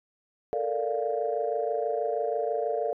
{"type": "chord", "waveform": "sine", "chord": "Bb major seventh", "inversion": "third", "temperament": "equal", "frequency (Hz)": [440, 466.2, 587.3, 698.5], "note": ["A4", "Bb4", "D5", "F5"], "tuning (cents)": [0, 0, 0, 0], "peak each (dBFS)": -31, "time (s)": [0.53, 2.93], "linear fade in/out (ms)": 0, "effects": ["tanh soft clip ceiling -15 dBFS"]}